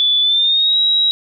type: tone with pitch glide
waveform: sine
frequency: 3468 to 3848 Hz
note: A7 to B7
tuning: -26 to -46 cents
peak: -11 dBFS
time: 0-1.11 s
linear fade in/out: 0 ms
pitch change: +180 cents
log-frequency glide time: 0.21-0.77 s
effects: none